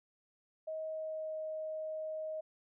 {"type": "tone with pitch glide", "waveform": "sine", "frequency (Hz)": [632, 626.9], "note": ["D#5", "D#5"], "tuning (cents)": [27, 13], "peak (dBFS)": -37, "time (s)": [0.67, 2.41], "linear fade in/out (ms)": 10, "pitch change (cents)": -14, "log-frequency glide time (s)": [0.86, 1.37], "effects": []}